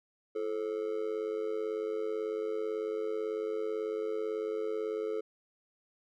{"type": "tone with amplitude modulation", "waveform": "triangle", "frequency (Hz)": 434.7, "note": "A4", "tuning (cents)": -21, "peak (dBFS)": -26, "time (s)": [0.35, 5.21], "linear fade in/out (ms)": 10, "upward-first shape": "sine", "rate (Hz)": 98.1, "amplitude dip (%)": 85, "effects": []}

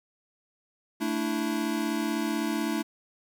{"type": "chord", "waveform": "square", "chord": "A suspended fourth", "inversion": "none", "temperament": "equal with one note detuned", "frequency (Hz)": [221.8, 293.7, 329.6], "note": ["A3", "D4", "E4"], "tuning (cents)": [14, 0, 0], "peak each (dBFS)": -32, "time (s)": [1, 2.83], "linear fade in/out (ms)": 20, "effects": ["10-bit"]}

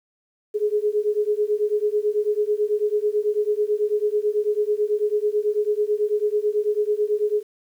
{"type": "beating tone pair", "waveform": "sine", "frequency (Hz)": [415.3, 424.4], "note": ["G#4", "G#4"], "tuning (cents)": [0, 38], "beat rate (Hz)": 9.1, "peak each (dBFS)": -22, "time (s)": [0.54, 7.43], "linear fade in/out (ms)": 20, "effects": ["9-bit"]}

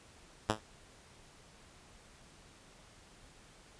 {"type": "tone with exponential decay", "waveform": "5% pulse", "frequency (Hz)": 108.1, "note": "A2", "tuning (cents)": -30, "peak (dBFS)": -14, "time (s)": [0.49, 0.61], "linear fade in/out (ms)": 5, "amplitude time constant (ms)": 25, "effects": ["pink hiss -59 dBFS RMS until 3.79 s", "resampled to 22050 Hz"]}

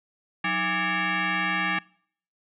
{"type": "tone with frequency modulation", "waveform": "sine", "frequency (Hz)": 314.8, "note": "D#4", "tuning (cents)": 20, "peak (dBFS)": -23, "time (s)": [0.44, 1.79], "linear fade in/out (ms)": 5, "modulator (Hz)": 497, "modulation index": 4.9, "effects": ["noise-tail reverb RT60 0.6 s tail -24 dB re dry"]}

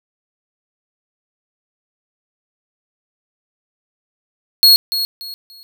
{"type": "tone with echo", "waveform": "45% pulse", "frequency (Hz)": 4315, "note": "C#8", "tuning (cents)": -47, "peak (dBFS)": -5, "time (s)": [4.63, 4.76], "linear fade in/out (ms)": 0, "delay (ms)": 290, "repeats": 3, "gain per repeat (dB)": -11, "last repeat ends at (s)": 5.63, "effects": []}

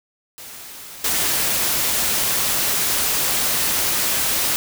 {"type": "noise with level steps", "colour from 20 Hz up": "white", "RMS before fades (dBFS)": [-37, -20], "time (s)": [0.38, 4.56], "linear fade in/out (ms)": 0, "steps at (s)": 1.04, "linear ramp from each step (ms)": 5, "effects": []}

